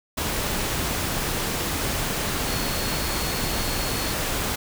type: tone in noise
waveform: sine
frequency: 4338 Hz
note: C#8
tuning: 38 cents flat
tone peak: -35 dBFS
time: 2.47-4.13 s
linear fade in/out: 10 ms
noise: pink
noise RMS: -26 dBFS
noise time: 0.17-4.56 s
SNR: -12 dB
effects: none